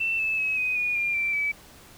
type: tone with pitch steps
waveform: sine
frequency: 2677 / 2619 / 2562 / 2506 / 2452 / 2399 / 2347 / 2296 Hz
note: E7 / E7 / E7 / D#7 / D#7 / D7 / D7 / D7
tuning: +26 / -12 / -50 / +12 / -26 / +36 / -2 / -40 cents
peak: -23 dBFS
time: 0-1.52 s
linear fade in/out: 10 ms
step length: 190 ms
effects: pink hiss -50 dBFS RMS until 1.97 s